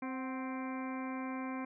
harmonic tone with a mistuned harmonic, 261.6 Hz, C4, in tune, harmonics 1 / 2 / 3 / 4 / 5 / 6 / 7 / 8 / 9, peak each -38 / -48 / -48 / -45 / -56 / -52 / -59 / -52 / -52 dBFS, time 0.02-1.65 s, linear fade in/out 5 ms, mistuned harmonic 3, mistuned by -53 cents, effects none

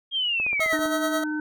sine linear sweep, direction down, 3251 to 1803 Hz, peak -22 dBFS, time 0.11-0.79 s, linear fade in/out 50 ms
click train, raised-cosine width 1 ms, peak -24 dBFS, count 8, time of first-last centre 0.4-0.858 s, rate 15.3 Hz
25% pulse tone with tremolo, 641 Hz, E5, 49 cents flat, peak -19 dBFS, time 0.6-1.24 s, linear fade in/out 5 ms, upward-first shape sine, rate 9.4 Hz, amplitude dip 60%
harmonic tone, 304.3 Hz, D#4, 38 cents flat, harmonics 1 / 3 / 5, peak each -26 / -40 / -32 dBFS, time 0.73-1.4 s, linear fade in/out 2 ms
effects none

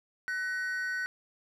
triangle tone pair together, 1500 / 1889.9 Hz, F#6 / A#6, +23 / +23 cents, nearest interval major third, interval 400 cents, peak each -30 / -35 dBFS, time 0.28-1.06 s, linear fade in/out 0 ms, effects none

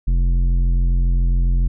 sine tone with tanh clipping, 43.65 Hz, F1, in tune, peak -15 dBFS, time 0.07-1.68 s, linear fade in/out 10 ms, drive 10 dB, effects none

